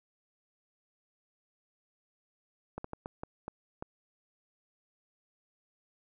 slowing click train, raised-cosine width 1 ms, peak -24 dBFS, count 7, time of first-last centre 2.78-3.825 s, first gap 64 ms, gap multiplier 1.4, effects none

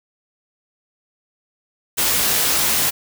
white noise with comb filter, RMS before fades -18 dBFS, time 1.97-2.91 s, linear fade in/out 20 ms, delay 18 ms, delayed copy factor +0.5, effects none

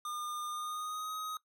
square tone with pitch glide, 1211 to 1259.5 Hz, D#6 to D#6, -47 to +21 cents, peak -38 dBFS, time 0.05-1.37 s, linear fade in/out 2 ms, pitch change +68 cents, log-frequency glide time 0.49-1.12 s, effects noise-tail reverb RT60 0.1 s tail -18 dB re dry

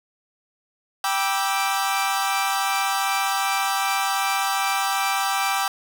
sawtooth chord, E minor seventh, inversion first, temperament equal with one note detuned, 784 / 970.2 / 1174.7 / 1318.5 Hz, G5 / B5 / D6 / E6, 0 / -31 / 0 / 0 cents, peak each -20 / -26 / -23 / -25 dBFS, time 1.04-5.68 s, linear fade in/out 2 ms, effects none

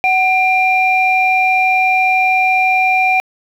sine tone pair together, 749 / 2385 Hz, F#5 / D7, +21 / +26 cents, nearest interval octave + minor sixth, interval 2005 cents, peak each -12 dBFS, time 0.04-3.2 s, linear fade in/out 0 ms, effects tanh soft clip ceiling -3 dBFS + 7-bit

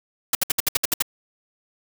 white noise bursts, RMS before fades -19 dBFS, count 9, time 0.33-1.023 s, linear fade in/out 5 ms, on 21 ms, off 63 ms, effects none

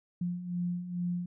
sine beating tone pair, 174.61 / 176.91 Hz, F3 / F3, 0 / +23 cents, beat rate 2.3 Hz, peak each -38 / -32 dBFS, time 0.21-1.26 s, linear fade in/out 5 ms, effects none

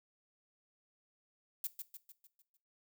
violet noise with echo, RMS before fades -37 dBFS, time 1.64-1.67 s, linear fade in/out 2 ms, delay 150 ms, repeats 6, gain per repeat -6 dB, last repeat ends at 2.57 s, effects noise-tail reverb RT60 0.3 s tail -17 dB re dry

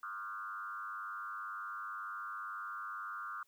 sine tone with frequency modulation, 1300 Hz, E6, 24 cents flat, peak -40 dBFS, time 0.03-3.43 s, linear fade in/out 2 ms, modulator 102 Hz, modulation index 1.7, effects white hiss -74 dBFS RMS until 3.47 s

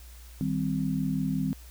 sine chord, C minor, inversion first, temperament equal with one note detuned, 156.01 / 196 / 261.6 Hz, Eb3 / G3 / C4, +5 / 0 / 0 cents, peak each -30 dBFS, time 0.41-1.53 s, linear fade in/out 0 ms, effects added 60 Hz sine -45 dBFS peak until 1.7 s + white hiss -54 dBFS RMS until 1.7 s

